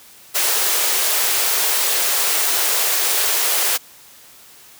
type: high-pass noise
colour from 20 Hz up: white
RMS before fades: -18 dBFS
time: 0.34-3.78 s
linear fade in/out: 20 ms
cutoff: 360 Hz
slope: 48 dB/octave
effects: white hiss -45 dBFS RMS until 4.79 s + high-pass 60 Hz 12 dB/octave